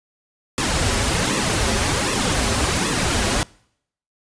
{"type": "noise with flanger", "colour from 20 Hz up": "pink", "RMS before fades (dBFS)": -20, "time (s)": [0.58, 3.43], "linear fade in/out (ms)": 0, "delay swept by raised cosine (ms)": [1.3, 6.7], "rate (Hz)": 1.3, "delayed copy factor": -0.75, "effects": ["noise-tail reverb RT60 0.7 s tail -25 dB re dry", "resampled to 22050 Hz"]}